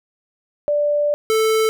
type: tone pair in turn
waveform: sine / square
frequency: 587.3 / 440 Hz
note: D5 / A4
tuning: 0 / 0 cents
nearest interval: perfect fourth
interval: 500 cents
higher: first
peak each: -15 dBFS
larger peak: neither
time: 0.68-1.14 / 1.3-1.69 s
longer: first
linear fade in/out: 0 ms
effects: none